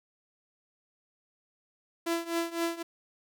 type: tone with tremolo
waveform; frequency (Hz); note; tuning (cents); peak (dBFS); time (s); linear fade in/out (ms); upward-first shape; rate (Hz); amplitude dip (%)
sawtooth; 335.9; E4; +33; -22; 2.06-2.83; 10; triangle; 3.9; 90
effects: none